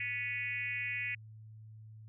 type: tone with frequency modulation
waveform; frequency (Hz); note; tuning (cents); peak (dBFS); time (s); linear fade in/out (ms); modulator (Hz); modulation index
sine; 2223; C#7; +4; -34; 0-1.15; 5; 258; 1.4
effects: added 109 Hz sine -49 dBFS peak until 2.08 s